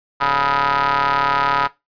sawtooth ring-modulated tone, 137.7 Hz, C#3, 11 cents flat, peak -9 dBFS, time 0.2-1.68 s, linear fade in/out 20 ms, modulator 1120 Hz, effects noise-tail reverb RT60 0.2 s tail -18 dB re dry + resampled to 11025 Hz

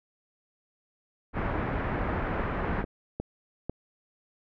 pink low-pass noise, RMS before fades -30 dBFS, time 1.33-2.85 s, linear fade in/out 50 ms, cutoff 1900 Hz, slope 24 dB/octave
clicks, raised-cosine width 2 ms, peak -18 dBFS, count 6, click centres 1.555 / 2.396 / 2.696 / 2.841 / 3.2 / 3.696 s
effects none

